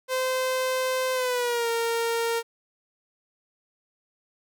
sawtooth tone with pitch glide, 516 to 462.4 Hz, C5 to A#4, -24 to -14 cents, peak -20 dBFS, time 0.08-2.43 s, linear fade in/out 50 ms, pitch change -190 cents, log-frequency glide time 1.13-1.69 s, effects none

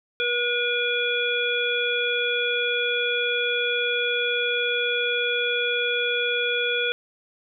harmonic tone, 482.8 Hz, B4, 39 cents flat, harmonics 1 / 3 / 5 / 7, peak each -27 / -27 / -27 / -27 dBFS, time 0.2-6.92 s, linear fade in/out 0 ms, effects none

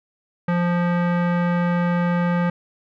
square tone with low-pass filter, 174.61 Hz, F3, in tune, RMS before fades -20 dBFS, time 0.48-2.5 s, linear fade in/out 5 ms, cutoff 1700 Hz, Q 1.6, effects none

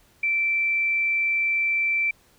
sine tone, 2337 Hz, D7, 9 cents flat, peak -20 dBFS, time 0.23-2.11 s, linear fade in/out 5 ms, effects pink hiss -59 dBFS RMS until 2.38 s

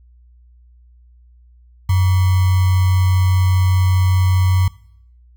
sine tone with sample-and-hold, 92.5 Hz, F#2, in tune, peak -11 dBFS, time 1.89-4.68 s, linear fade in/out 5 ms, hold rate 1050 Hz, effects noise-tail reverb RT60 0.7 s tail -21 dB re dry + added 60 Hz sine -45 dBFS peak until 5.36 s

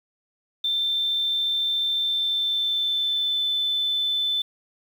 sine tone with pitch glide, 3563 to 3520 Hz, A7 to A7, +21 to 0 cents, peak -21 dBFS, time 0.64-4.42 s, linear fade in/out 5 ms, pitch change -21 cents, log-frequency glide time 2-3.41 s, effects 8-bit

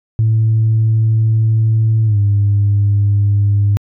sine tone with pitch glide, 110.9 to 101.7 Hz, A2 to G#2, +14 to -36 cents, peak -8 dBFS, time 0.19-3.77 s, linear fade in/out 0 ms, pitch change -150 cents, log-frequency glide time 2.05-2.18 s, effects tanh soft clip ceiling -6 dBFS

